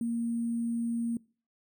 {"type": "tone with sample-and-hold", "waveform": "sine", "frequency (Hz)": 233.2, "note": "A#3", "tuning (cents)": 1, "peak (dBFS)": -28, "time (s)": [0.01, 1.17], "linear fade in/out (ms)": 2, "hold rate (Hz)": 8820, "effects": ["noise-tail reverb RT60 0.4 s tail -23 dB re dry"]}